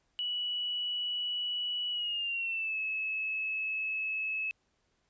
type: tone with pitch glide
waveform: sine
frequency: 2942 to 2591 Hz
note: F#7 to E7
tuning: -11 to -30 cents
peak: -31 dBFS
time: 0.19-4.51 s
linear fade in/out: 0 ms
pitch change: -219 cents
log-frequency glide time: 1.91-2.78 s
effects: pink hiss -75 dBFS RMS until 5.09 s + resampled to 16000 Hz